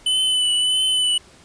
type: tone with vibrato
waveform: square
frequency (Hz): 3004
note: F#7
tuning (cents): +26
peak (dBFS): -17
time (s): 0.06-1.18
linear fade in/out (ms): 5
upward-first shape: triangle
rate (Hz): 1.6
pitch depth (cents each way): 30
effects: pink hiss -49 dBFS RMS until 1.44 s + resampled to 22050 Hz